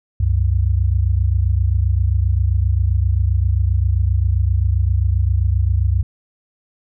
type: tone pair together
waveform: sine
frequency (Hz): 67.22 / 94.8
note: C2 / F#2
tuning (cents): +47 / +43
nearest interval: tritone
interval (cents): 596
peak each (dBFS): -16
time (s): 0.2-6.03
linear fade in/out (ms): 5
effects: none